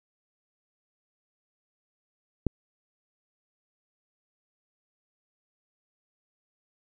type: click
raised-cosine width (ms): 3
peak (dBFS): -11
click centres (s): 2.467
effects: none